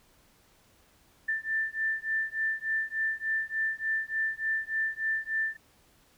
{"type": "beating tone pair", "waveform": "sine", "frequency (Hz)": [1774, 1777.4], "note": ["A6", "A6"], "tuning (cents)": [14, 17], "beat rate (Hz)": 3.4, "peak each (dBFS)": -31, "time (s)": [1.28, 5.57], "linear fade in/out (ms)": 10, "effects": ["pink hiss -63 dBFS RMS until 6.17 s"]}